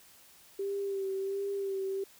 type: tone with vibrato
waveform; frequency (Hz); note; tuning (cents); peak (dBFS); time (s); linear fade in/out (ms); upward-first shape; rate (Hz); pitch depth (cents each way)
sine; 392; G4; 0; -31; 0.59-2.04; 5; sine; 1.4; 31
effects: white hiss -58 dBFS RMS until 2.19 s